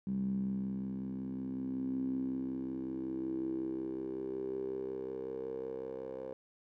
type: tone with band-pass filter sweep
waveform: 10% pulse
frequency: 65.41 Hz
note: C2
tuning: in tune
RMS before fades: -38 dBFS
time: 0.07-6.33 s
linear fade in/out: 0 ms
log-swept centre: 190 to 520 Hz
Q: 8.6
effects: none